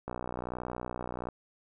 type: click train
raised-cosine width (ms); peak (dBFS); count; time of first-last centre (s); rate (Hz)
1; -22; 75; 0.08-1.287; 61.3
effects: none